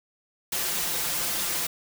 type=noise with comb filter; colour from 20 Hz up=white; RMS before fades=-28 dBFS; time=0.52-1.67 s; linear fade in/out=5 ms; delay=5.8 ms; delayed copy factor=+0.6; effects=none